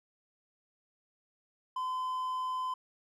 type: tone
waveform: triangle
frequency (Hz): 1022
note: C6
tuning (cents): -41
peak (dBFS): -30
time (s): 1.76-2.74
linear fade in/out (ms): 5
effects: none